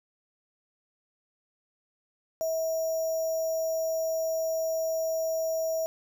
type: tone with sample-and-hold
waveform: sine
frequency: 646 Hz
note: E5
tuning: 35 cents flat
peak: -26 dBFS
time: 2.41-5.86 s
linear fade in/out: 0 ms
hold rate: 6300 Hz
effects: none